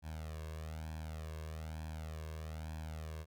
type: tone with flanger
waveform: sawtooth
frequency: 78.7 Hz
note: D#2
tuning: 20 cents sharp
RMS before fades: -44 dBFS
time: 0.02-3.26 s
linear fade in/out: 50 ms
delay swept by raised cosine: 1.2 to 1.85 ms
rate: 1.1 Hz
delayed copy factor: +0.8
effects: none